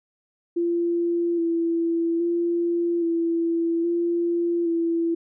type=tone with vibrato; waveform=sine; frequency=338.4 Hz; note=E4; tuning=45 cents sharp; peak=-20 dBFS; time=0.56-5.15 s; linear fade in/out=10 ms; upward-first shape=square; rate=0.61 Hz; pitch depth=21 cents each way; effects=none